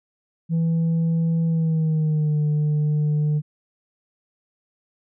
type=tone with pitch glide; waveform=sine; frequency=164.81 to 150.26 Hz; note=E3 to D3; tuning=0 to +40 cents; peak=-15 dBFS; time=0.49-3.42 s; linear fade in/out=50 ms; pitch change=-160 cents; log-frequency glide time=1.46-2.36 s; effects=tanh soft clip ceiling -17 dBFS